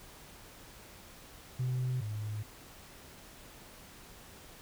sine tone pair in turn, 127.2 / 106.1 Hz, C3 / G#2, -48 / +38 cents, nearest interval minor third, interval 314 cents, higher first, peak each -28 / -34 dBFS, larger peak first, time 1.59-2.01 / 2.01-2.43 s, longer neither, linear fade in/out 10 ms, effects tanh soft clip ceiling -28 dBFS + pink hiss -53 dBFS RMS until 4.61 s

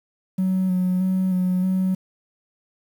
triangle tone with vibrato, 185 Hz, F#3, in tune, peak -15 dBFS, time 0.38-1.95 s, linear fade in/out 10 ms, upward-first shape square, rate 1.6 Hz, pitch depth 20 cents each way, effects tanh soft clip ceiling -14 dBFS + 8-bit

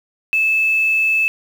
sine tone with quantisation, 2619 Hz, E7, 12 cents flat, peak -13 dBFS, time 0.33-1.28 s, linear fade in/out 0 ms, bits 6, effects none

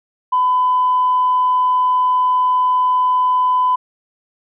sine tone, 1005 Hz, B5, 30 cents sharp, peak -11 dBFS, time 0.32-3.76 s, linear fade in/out 10 ms, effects tanh soft clip ceiling -7 dBFS

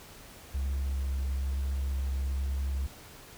triangle tone with vibrato, 67.5 Hz, C#2, 45 cents flat, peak -25 dBFS, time 0.54-2.87 s, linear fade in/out 10 ms, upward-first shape sine, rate 1.1 Hz, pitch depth 10 cents each way, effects tanh soft clip ceiling -24 dBFS + pink hiss -50 dBFS RMS until 3.37 s

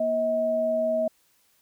sine tone pair together, 237.3 / 638 Hz, A#3 / D#5, +31 / +43 cents, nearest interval octave + perfect fourth, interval 1712 cents, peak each -32 / -22 dBFS, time 0-1.08 s, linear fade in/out 5 ms, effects white hiss -65 dBFS RMS until 1.61 s

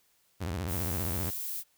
sawtooth tone with vibrato, 87.5 Hz, F2, 4 cents sharp, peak -28 dBFS, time 0.4-1.31 s, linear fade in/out 20 ms, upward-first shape sine, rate 15 Hz, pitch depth 260 cents each way
violet noise, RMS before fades -36 dBFS, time 0.67-1.64 s, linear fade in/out 50 ms
effects white hiss -69 dBFS RMS until 1.77 s

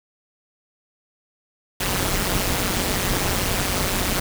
pink noise with amplitude modulation, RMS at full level -19 dBFS, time 1.8-4.2 s, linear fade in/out 5 ms, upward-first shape sine, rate 188 Hz, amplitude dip 80%, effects none

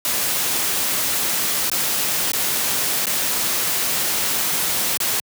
white noise with dropouts, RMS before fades -21 dBFS, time 0.05-5.2 s, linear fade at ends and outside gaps 1 ms, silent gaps 1.699-1.715 / 2.319-2.333 / 3.057-3.068 / 4.973-5.002 s, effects high-pass 100 Hz 12 dB/octave

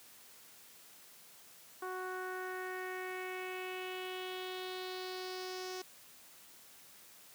sawtooth tone with low-pass filter sweep, 370 Hz, F#4, in tune, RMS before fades -42 dBFS, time 1.82-5.82 s, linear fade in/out 5 ms, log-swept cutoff 1300 to 5800 Hz, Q 3.4, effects white hiss -58 dBFS RMS until 7.34 s + high-pass 100 Hz 12 dB/octave

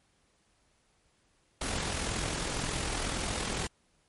pink noise with amplitude modulation, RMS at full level -31 dBFS, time 1.61-3.67 s, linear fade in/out 5 ms, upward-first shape sine, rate 41.9 Hz, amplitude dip 45%, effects pink hiss -70 dBFS RMS until 4.08 s + MP3 48 kbps

